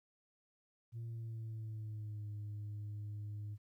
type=tone with pitch glide; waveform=sine; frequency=115.7 to 104.27 Hz; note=A#2 to G#2; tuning=-13 to +7 cents; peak=-39 dBFS; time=0.92-3.58 s; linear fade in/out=50 ms; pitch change=-180 cents; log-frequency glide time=1.05-2.28 s; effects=tanh soft clip ceiling -40 dBFS + 13-bit